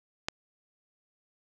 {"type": "click", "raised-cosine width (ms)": 0.2, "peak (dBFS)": -12, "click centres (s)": 0.285, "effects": []}